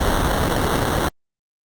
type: noise with sample-and-hold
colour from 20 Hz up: pink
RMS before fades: -19 dBFS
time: 0-1.09 s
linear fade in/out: 10 ms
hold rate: 2450 Hz
effects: Opus 48 kbps